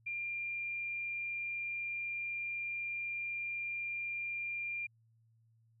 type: tone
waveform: sine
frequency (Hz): 2392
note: D7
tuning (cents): +31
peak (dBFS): -36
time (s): 0.06-4.87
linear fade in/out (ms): 10
effects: added 113 Hz sine -66 dBFS peak until 5.8 s